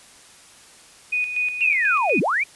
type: tone with tremolo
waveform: sine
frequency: 2479 Hz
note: D#7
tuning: 7 cents flat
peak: -19 dBFS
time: 1.12-2.2 s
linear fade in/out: 10 ms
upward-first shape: square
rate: 4.1 Hz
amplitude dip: 55%
type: linear two-way sweep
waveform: sine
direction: down then up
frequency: 2802 to 152.1 to 2480 Hz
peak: -18 dBFS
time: 1.61-2.44 s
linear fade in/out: 10 ms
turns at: 2.2 s
effects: white hiss -48 dBFS RMS until 2.55 s + resampled to 24000 Hz